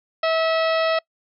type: harmonic tone with a mistuned harmonic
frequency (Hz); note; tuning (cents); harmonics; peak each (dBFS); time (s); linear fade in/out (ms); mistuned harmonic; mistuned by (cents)
648; E5; -30; 1 / 2 / 3 / 4 / 5 / 6 / 7 / 8; -19 / -25 / -29 / -31 / -33 / -35 / -36 / -37; 0.23-0.99; 5; 7; -67
effects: noise-tail reverb RT60 0.1 s tail -25 dB re dry